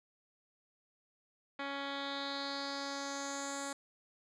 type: tone with low-pass filter sweep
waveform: 10% pulse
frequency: 278.7 Hz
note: C#4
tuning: 9 cents sharp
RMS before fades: -40 dBFS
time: 1.59-3.73 s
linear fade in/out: 5 ms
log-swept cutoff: 2800 to 8300 Hz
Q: 4.1
effects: none